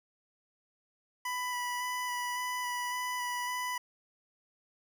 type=tone with vibrato; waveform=25% pulse; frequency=987.8 Hz; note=B5; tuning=in tune; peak=-29 dBFS; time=1.25-3.78 s; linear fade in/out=5 ms; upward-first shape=square; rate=1.8 Hz; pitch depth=11 cents each way; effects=none